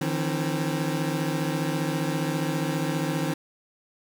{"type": "tone cluster", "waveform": "25% pulse", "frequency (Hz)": [153.9, 168.8, 266.2], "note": ["D#3", "E3", "C4"], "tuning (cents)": [-19, 41, 30], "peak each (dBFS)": [-24, -27, -27], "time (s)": [0.01, 3.34], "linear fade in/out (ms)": 5, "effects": []}